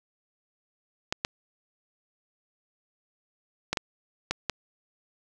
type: clicks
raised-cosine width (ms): 0.2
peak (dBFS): -9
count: 6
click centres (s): 1.125 / 1.249 / 3.73 / 3.772 / 4.31 / 4.497
effects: none